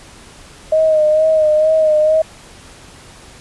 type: tone with vibrato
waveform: sine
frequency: 622.3 Hz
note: D#5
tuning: in tune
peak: -9 dBFS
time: 0.72-2.22 s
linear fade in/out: 5 ms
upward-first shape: sine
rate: 2.2 Hz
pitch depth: 37 cents each way
effects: pink hiss -40 dBFS RMS until 3.4 s + resampled to 24000 Hz